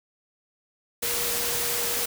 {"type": "tone in noise", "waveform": "sine", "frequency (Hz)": 476.3, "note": "A#4", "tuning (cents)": 37, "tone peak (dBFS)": -36, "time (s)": [1.02, 2.06], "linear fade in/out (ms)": 10, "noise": "white", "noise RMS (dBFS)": -27, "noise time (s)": [1.02, 2.06], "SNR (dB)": -12, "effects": []}